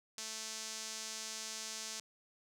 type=tone with band-pass filter; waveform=sawtooth; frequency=220 Hz; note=A3; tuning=in tune; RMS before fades=-44 dBFS; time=0.18-2 s; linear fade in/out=2 ms; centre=6200 Hz; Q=1.9; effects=none